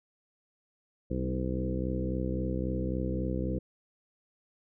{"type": "harmonic tone with a mistuned harmonic", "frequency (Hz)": 63.7, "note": "C2", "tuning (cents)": -46, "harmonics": [1, 2, 3, 4, 5, 6, 7, 8], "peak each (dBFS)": [-34, -36, -35, -40, -37, -42, -42, -39], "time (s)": [1.1, 3.59], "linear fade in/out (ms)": 10, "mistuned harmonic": 4, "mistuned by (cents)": 18, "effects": []}